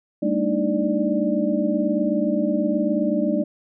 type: tone cluster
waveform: sine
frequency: 200 / 227.9 / 294.2 / 313.1 / 591 Hz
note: G3 / A#3 / D4 / D#4 / D5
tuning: +35 / -39 / +3 / +11 / +11 cents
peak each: -25 dBFS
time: 0.22-3.44 s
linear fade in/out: 10 ms
effects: none